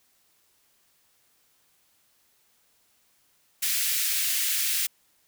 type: high-pass noise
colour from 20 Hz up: white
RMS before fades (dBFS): -26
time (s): 3.62-4.87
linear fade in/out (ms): 10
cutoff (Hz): 1800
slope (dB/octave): 24
effects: white hiss -66 dBFS RMS until 5.27 s